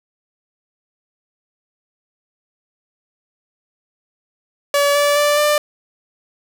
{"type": "tone with pitch steps", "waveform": "sawtooth", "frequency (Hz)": [571, 578.6, 586.4, 594.2], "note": ["D5", "D5", "D5", "D5"], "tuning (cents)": [-49, -26, -3, 20], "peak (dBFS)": -9, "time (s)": [4.74, 5.58], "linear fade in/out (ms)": 2, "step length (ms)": 210, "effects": []}